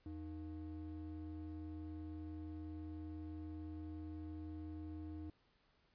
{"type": "ring-modulated tone", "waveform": "triangle", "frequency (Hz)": 196, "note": "G3", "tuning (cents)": 0, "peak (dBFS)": -40, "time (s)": [0.06, 5.3], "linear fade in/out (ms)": 0, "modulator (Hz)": 113, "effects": ["pink hiss -75 dBFS RMS until 5.94 s", "resampled to 11025 Hz"]}